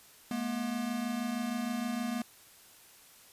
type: tone pair together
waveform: square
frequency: 213.7 / 240.1 Hz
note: G#3 / B3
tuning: +50 / -49 cents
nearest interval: major second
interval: 201 cents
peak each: -38 / -34 dBFS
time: 0.31-2.22 s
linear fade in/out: 2 ms
effects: white hiss -57 dBFS RMS until 3.32 s + resampled to 32000 Hz